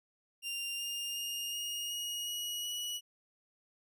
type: tone with pitch steps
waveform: sawtooth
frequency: 2790 / 2813 / 2835 / 2859 / 2882 / 2905 / 2929 Hz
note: F7 / F7 / F7 / F7 / F#7 / F#7 / F#7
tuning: -2 / +12 / +25 / +40 / -46 / -32 / -18 cents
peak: -33 dBFS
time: 0.42-3.01 s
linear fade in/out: 50 ms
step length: 370 ms
effects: none